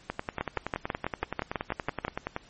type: two click trains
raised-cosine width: 0.5 ms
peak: -13 / -15 dBFS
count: 11 / 25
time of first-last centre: 0.41-2.049 / 0.1-2.364 s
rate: 6.1 / 10.6 Hz
effects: pink hiss -56 dBFS RMS until 2.49 s + MP3 32 kbps